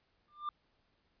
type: tone with exponential growth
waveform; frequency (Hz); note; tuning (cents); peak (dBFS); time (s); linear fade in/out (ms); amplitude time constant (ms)
triangle; 1193; D6; +27; -30; 0.28-0.49; 2; 45
effects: pink hiss -75 dBFS RMS until 1.2 s + resampled to 11025 Hz